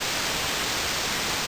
white noise with sample-and-hold, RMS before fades -27 dBFS, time 0-1.47 s, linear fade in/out 20 ms, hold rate 11025 Hz, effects resampled to 32000 Hz

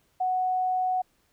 sine tone, 740 Hz, F#5, in tune, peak -23 dBFS, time 0.2-1.02 s, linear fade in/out 10 ms, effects pink hiss -68 dBFS RMS until 1.32 s

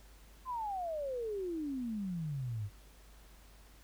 sine exponential sweep, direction down, 1056 to 97 Hz, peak -35 dBFS, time 0.45-2.7 s, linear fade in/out 50 ms, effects added 50 Hz sine -56 dBFS peak until 3.83 s + pink hiss -62 dBFS RMS until 3.83 s

